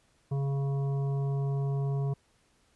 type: harmonic tone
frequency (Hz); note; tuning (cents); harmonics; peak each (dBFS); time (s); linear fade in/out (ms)
138.5; C#3; -1; 1 / 3 / 5 / 7 / 8; -27 / -39 / -45 / -51 / -53; 0.31-2.14; 10
effects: pink hiss -68 dBFS RMS until 2.75 s + resampled to 24000 Hz